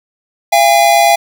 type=tone pair together; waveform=square; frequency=682 / 811 Hz; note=F5 / G#5; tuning=-41 / -41 cents; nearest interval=minor third; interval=300 cents; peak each=-10 dBFS; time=0.52-1.16 s; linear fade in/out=10 ms; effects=7-bit